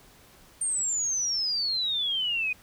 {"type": "exponential sweep", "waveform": "sine", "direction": "down", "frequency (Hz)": [8900, 2460], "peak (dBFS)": -25, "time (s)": [0.61, 2.53], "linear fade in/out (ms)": 5, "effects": ["pink hiss -55 dBFS RMS until 2.62 s"]}